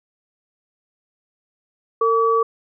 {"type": "tone pair together", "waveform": "sine", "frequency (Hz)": [454, 1144], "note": ["A#4", "D6"], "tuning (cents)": [-46, -46], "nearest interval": "octave + major third", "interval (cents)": 1600, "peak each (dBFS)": [-17, -17], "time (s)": [2.01, 2.43], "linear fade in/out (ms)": 5, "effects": []}